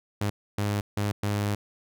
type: tone bursts at uneven times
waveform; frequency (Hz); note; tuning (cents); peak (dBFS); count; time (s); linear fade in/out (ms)
sawtooth; 102.8; G#2; -17; -21; 4; 0.21-0.3 / 0.58-0.81 / 0.97-1.12 / 1.23-1.55; 5
effects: none